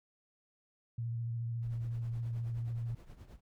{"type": "tone with vibrato", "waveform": "sine", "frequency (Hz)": 116.54, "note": "A#2", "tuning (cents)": 0, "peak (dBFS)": -34, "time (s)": [0.98, 2.95], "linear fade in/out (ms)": 5, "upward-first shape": "sine", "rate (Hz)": 14, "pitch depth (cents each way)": 25}
{"type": "noise with tremolo", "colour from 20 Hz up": "brown", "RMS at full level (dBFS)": -49, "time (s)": [1.61, 3.41], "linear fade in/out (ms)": 50, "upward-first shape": "triangle", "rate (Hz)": 9.5, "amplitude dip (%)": 80}
{"effects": []}